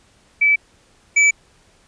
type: tone pair in turn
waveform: sine / square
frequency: 2305 / 2305 Hz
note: D7 / D7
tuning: -33 / -33 cents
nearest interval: unison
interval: 0 cents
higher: neither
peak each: -11 dBFS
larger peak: neither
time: 0.41-0.56 / 1.16-1.31 s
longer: neither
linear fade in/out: 10 ms
effects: pink hiss -55 dBFS RMS until 1.87 s + resampled to 22050 Hz